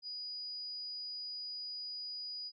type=tone; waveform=sine; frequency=4920 Hz; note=D#8; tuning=20 cents flat; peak=-40 dBFS; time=0.02-2.52 s; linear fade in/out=50 ms; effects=AAC 64 kbps